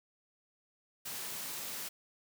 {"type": "high-pass noise", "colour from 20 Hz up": "white", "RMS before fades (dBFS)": -41, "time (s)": [1.05, 1.89], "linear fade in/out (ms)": 10, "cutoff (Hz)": 100, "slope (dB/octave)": 24, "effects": []}